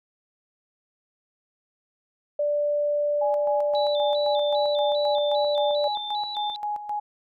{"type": "tone", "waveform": "sine", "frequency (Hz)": 587, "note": "D5", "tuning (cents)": -1, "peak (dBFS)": -21, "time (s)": [2.39, 5.88], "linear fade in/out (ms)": 5}
{"type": "tone with tremolo", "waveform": "sine", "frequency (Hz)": 834, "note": "G#5", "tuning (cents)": 7, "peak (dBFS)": -25, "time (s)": [3.21, 7], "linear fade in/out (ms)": 10, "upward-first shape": "square", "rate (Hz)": 3.8, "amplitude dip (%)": 65}
{"type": "tone with vibrato", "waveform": "sine", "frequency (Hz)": 3747, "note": "A#7", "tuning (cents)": 8, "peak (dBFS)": -31, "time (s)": [3.75, 6.56], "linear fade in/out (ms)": 0, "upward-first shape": "square", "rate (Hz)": 2.5, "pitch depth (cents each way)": 88}
{"effects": []}